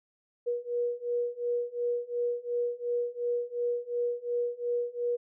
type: beating tone pair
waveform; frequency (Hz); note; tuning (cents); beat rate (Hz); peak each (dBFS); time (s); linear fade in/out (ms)
sine; 480 / 482.8; B4 / B4; -49 / -39; 2.8; -32 / -31; 0.46-5.17; 20
effects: none